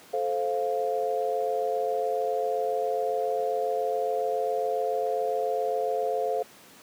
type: chord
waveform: sine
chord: F major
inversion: first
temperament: just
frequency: 436.5 / 523.8 / 698.5 Hz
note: A4 / C5 / F5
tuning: -14 / +2 / 0 cents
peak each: -29 dBFS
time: 0.13-6.43 s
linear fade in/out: 10 ms
effects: pink hiss -51 dBFS RMS until 6.82 s + high-pass 200 Hz 12 dB/octave